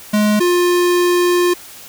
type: tone pair in turn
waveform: square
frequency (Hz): 210.3 / 353.7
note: G#3 / F4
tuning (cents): +22 / +22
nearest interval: major sixth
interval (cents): 900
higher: second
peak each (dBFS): -12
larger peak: neither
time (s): 0.13-0.4 / 0.4-1.54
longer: second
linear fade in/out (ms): 10
effects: white hiss -37 dBFS RMS until 1.88 s